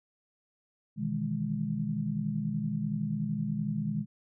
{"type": "chord", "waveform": "sine", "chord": "E major seventh", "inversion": "second", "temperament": "equal with one note detuned", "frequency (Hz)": [123.47, 154.22, 164.81, 207.7], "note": ["B2", "D#3", "E3", "G#3"], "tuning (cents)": [0, -15, 0, 0], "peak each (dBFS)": [-38, -34, -37, -32], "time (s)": [0.96, 4.06], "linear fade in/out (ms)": 50, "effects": []}